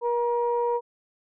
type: tone pair together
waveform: sine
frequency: 477.1 / 950.3 Hz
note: A#4 / A#5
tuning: +40 / +33 cents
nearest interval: octave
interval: 1193 cents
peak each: -23 / -26 dBFS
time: 0.01-0.81 s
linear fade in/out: 50 ms
effects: tanh soft clip ceiling -14 dBFS